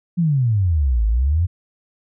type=exponential two-way sweep; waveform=sine; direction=down then up; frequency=180.1 to 51.9 to 92.2 Hz; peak=-14 dBFS; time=0.17-1.47 s; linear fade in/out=20 ms; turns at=1.06 s; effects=none